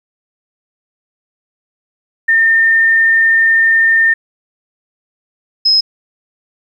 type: tone pair in turn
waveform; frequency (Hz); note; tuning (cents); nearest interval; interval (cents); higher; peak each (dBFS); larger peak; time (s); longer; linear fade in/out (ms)
sine; 1812 / 5125; A#6 / E8; -50 / -50; octave + tritone; 1800; second; -7; neither; 2.28-4.14 / 5.65-5.81; first; 10
effects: 8-bit